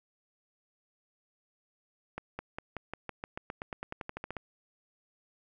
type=accelerating click train; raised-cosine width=0.5 ms; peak=-22 dBFS; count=19; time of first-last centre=2.18-4.368 s; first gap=210 ms; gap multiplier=0.93; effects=none